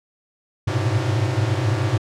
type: tone cluster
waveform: square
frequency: 98.9 / 105.8 / 109.7 / 119.9 / 129.4 Hz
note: G2 / G#2 / A2 / A#2 / C3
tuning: +16 / +33 / -5 / +49 / -19 cents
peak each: -26 dBFS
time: 0.67-1.98 s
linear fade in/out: 10 ms
effects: low-pass 7000 Hz 12 dB/octave